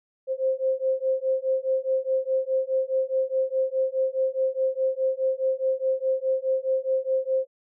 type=beating tone pair; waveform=sine; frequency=523.3 / 528.1 Hz; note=C5 / C5; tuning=0 / +16 cents; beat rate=4.8 Hz; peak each=-25 dBFS; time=0.27-7.47 s; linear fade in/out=50 ms; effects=none